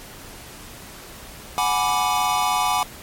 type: chord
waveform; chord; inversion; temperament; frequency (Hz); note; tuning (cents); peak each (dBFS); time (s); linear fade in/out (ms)
square; G# half-diminished seventh; third; equal with one note detuned; 740 / 835.9 / 987.8 / 1174.7; F#5 / G#5 / B5 / D6; 0 / +11 / 0 / 0; -25; 1.58-2.83; 0
effects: pink hiss -40 dBFS RMS until 3.02 s + MP3 64 kbps